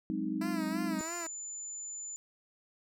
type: chord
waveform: sine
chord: Ab dominant seventh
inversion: third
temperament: equal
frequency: 185 / 207.7 / 261.6 / 311.1 Hz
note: Gb3 / Ab3 / C4 / Eb4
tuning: 0 / 0 / 0 / 0 cents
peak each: -39 / -37 / -38 / -35 dBFS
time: 0.1-1.01 s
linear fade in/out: 0 ms
type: tone with vibrato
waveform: 10% pulse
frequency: 329.2 Hz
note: E4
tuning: 2 cents flat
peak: -30 dBFS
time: 0.41-1.27 s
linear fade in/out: 5 ms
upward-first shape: sine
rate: 3 Hz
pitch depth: 96 cents each way
type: tone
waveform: sine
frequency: 7040 Hz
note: A8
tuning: in tune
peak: -39 dBFS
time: 0.99-2.16 s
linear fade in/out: 0 ms
effects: none